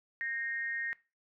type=tone with amplitude modulation; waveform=sine; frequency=1857 Hz; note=A#6; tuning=7 cents flat; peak=-30 dBFS; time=0.21-0.93 s; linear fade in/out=0 ms; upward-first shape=sine; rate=249 Hz; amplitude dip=70%; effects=noise-tail reverb RT60 0.3 s tail -20 dB re dry